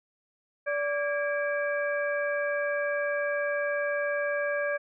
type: harmonic tone with a mistuned harmonic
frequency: 580 Hz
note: D5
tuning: 22 cents flat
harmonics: 1 / 2 / 3 / 4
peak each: -28 / -39 / -31 / -39 dBFS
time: 0.66-4.78 s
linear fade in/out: 20 ms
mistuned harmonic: 3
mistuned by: -110 cents
effects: none